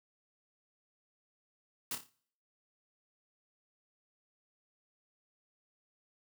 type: noise with echo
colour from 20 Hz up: white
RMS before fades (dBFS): -37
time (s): 1.91-1.95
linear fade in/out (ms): 2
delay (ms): 29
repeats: 5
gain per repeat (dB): -7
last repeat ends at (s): 2.095
effects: noise-tail reverb RT60 0.6 s tail -23 dB re dry + high-pass 100 Hz 12 dB/octave